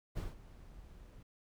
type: noise with ADSR envelope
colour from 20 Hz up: brown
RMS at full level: -37 dBFS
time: 0.15-1.23 s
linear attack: 25 ms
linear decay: 170 ms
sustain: -17 dB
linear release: 6 ms
effects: none